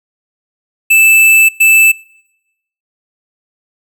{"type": "tone bursts at uneven times", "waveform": "square", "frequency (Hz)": 2637, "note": "E7", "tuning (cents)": 0, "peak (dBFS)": -5, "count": 2, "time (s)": [[0.9, 1.49], [1.6, 1.92]], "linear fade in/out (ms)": 10, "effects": ["noise-tail reverb RT60 0.9 s tail -25 dB re dry"]}